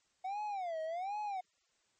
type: tone with vibrato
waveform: triangle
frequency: 732 Hz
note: F#5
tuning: 19 cents flat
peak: -34 dBFS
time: 0.24-1.41 s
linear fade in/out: 10 ms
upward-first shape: sine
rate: 1.3 Hz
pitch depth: 250 cents each way
effects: white hiss -75 dBFS RMS until 1.99 s + MP3 32 kbps